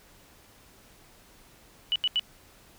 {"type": "tone bursts", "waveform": "sine", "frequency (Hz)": 2960, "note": "F#7", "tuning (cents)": 0, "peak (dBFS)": -22, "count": 3, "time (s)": [1.92, 2.195], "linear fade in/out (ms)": 0, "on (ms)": 37, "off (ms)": 82, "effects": ["pink hiss -56 dBFS RMS until 2.78 s"]}